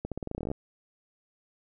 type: accelerating click train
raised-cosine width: 2 ms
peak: -20 dBFS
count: 15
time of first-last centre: 0.05-0.515 s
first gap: 67 ms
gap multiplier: 0.88
effects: none